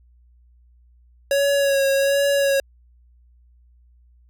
square tone with vibrato, 555 Hz, C#5, 2 cents sharp, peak -17 dBFS, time 1.31-2.6 s, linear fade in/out 2 ms, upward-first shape sine, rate 1.3 Hz, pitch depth 27 cents each way, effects added 60 Hz sine -51 dBFS peak until 4.29 s

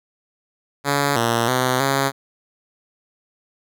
5% pulse tone with pitch steps, 141.9 / 116.8 / 127.8 / 137 Hz, C#3 / A#2 / C3 / C#3, +41 / +4 / -40 / -20 cents, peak -6 dBFS, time 0.84-2.12 s, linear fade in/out 50 ms, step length 320 ms, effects none

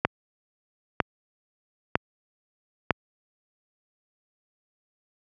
click train, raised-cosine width 0.5 ms, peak -4 dBFS, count 4, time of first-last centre 0.05-2.907 s, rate 1.05 Hz, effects high-pass 80 Hz 12 dB/octave

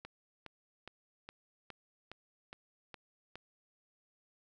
click train, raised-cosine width 0.3 ms, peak -30 dBFS, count 9, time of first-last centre 0.05-3.356 s, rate 2.42 Hz, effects none

